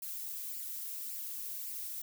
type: noise with flanger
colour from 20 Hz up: violet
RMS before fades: -41 dBFS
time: 0.02-2.02 s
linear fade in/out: 5 ms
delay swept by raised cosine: 0.4 to 2.4 ms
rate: 1.8 Hz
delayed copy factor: +0.5
effects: none